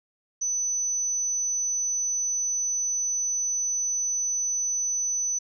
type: tone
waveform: sine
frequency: 6000 Hz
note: F#8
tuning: 23 cents sharp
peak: -24 dBFS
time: 0.41-5.39 s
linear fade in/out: 10 ms
effects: none